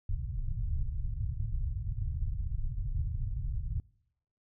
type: low-pass noise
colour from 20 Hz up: pink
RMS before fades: -33 dBFS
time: 0.09-3.8 s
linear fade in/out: 2 ms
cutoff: 130 Hz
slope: 48 dB/octave
effects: noise-tail reverb RT60 0.8 s tail -25 dB re dry